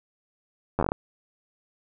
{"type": "slowing click train", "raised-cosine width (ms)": 1, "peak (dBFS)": -10, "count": 8, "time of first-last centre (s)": [0.79, 0.919], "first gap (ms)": 10, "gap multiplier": 1.2, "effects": []}